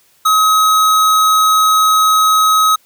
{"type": "tone", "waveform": "square", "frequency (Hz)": 1272, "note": "D#6", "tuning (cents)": 38, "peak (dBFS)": -9, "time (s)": [0.25, 2.76], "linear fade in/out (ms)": 10, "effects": ["white hiss -53 dBFS RMS until 2.85 s"]}